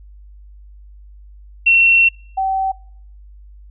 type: tone pair in turn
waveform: sine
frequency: 2717 / 768.4 Hz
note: F7 / G5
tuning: -48 / -35 cents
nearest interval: octave + minor seventh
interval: 2187 cents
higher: first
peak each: -8 / -15 dBFS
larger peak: first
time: 1.66-2.09 / 2.37-2.72 s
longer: first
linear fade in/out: 10 ms
effects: noise-tail reverb RT60 0.6 s tail -25 dB re dry + added 50 Hz sine -38 dBFS peak until 3.7 s